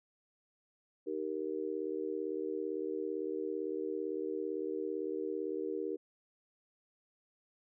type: chord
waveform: sine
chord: Eb major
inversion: none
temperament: just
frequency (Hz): 311.1 / 388.9 / 466.7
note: Eb4 / G4 / Bb4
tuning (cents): 0 / -14 / +2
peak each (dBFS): -40 / -38 / -39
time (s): 1.06-5.97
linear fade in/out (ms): 20
effects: none